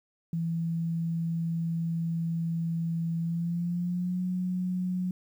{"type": "tone with pitch glide", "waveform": "sine", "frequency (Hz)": [166, 182.07], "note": ["E3", "F#3"], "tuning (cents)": [12, -28], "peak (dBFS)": -27, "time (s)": [0.33, 5.11], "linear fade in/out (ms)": 2, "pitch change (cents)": 160, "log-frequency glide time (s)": [3.19, 4.22], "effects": ["10-bit"]}